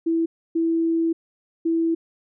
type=tone bursts at uneven times; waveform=sine; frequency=329.6 Hz; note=E4; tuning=in tune; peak=-18 dBFS; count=3; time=0.06-0.26 / 0.55-1.13 / 1.65-1.95 s; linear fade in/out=10 ms; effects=none